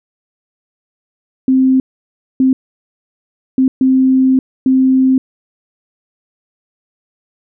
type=tone bursts at uneven times; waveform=sine; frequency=261.6 Hz; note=C4; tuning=in tune; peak=-7 dBFS; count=5; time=1.48-1.8 / 2.4-2.53 / 3.58-3.68 / 3.81-4.39 / 4.66-5.18 s; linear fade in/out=2 ms; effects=none